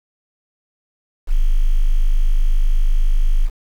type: tone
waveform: sine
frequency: 25.96 Hz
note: G#0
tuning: in tune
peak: -10 dBFS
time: 1.27-3.5 s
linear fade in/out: 50 ms
effects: 7-bit